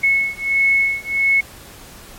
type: beating tone pair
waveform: sine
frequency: 2193 / 2194.5 Hz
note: C#7 / C#7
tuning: -19 / -18 cents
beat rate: 1.5 Hz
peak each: -17 dBFS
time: 0.03-1.41 s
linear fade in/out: 10 ms
effects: pink hiss -40 dBFS RMS until 2.18 s + MP3 64 kbps